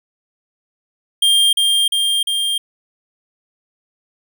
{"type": "tone with echo", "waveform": "square", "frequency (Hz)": 3200, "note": "G7", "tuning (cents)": 35, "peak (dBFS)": -11, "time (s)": [1.22, 1.53], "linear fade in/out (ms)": 5, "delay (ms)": 350, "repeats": 3, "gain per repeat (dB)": -2, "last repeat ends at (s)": 2.58, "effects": []}